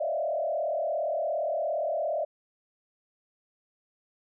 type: tone with frequency modulation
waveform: sine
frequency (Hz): 632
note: D#5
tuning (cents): +27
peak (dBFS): -26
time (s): 0-2.25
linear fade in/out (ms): 10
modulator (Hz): 37.3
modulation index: 1.6
effects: none